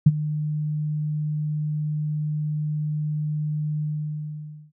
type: tone with ADSR envelope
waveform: sine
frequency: 151.4 Hz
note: D#3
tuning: 47 cents flat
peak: -7 dBFS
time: 0.06-4.72 s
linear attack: 8 ms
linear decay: 38 ms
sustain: -16 dB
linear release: 900 ms
effects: none